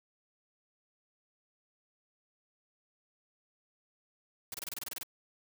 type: noise bursts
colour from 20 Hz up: white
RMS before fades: -40 dBFS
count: 11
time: 4.52-5.032 s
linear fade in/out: 2 ms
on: 22 ms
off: 27 ms
effects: none